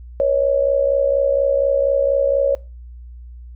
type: tone with amplitude modulation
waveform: sine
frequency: 554.4 Hz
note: C#5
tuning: in tune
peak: -10 dBFS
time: 0.2-2.55 s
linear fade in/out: 0 ms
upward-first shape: sine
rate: 64.2 Hz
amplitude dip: 75%
effects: noise-tail reverb RT60 0.3 s tail -22 dB re dry + added 60 Hz sine -34 dBFS peak until 3.55 s